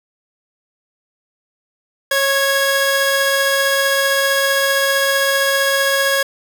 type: tone pair together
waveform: sawtooth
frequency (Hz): 548.2 / 1660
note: C#5 / G#6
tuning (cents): -19 / -1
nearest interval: octave + perfect fifth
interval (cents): 1918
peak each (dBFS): -13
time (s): 2.11-6.23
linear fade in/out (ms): 5
effects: none